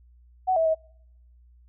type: tone with pitch steps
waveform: sine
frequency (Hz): 747 / 650 / 638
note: F#5 / E5 / D#5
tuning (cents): +16 / -24 / +43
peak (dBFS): -19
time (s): 0.47-0.749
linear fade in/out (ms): 20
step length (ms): 93
effects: noise-tail reverb RT60 0.7 s tail -26 dB re dry + added 60 Hz sine -52 dBFS peak until 1.68 s